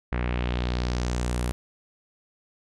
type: tone with low-pass filter sweep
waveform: sawtooth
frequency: 60.8 Hz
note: B1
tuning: 26 cents flat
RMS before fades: -27 dBFS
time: 0.12-1.52 s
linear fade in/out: 0 ms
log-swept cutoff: 2000 to 11000 Hz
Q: 2.1
effects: none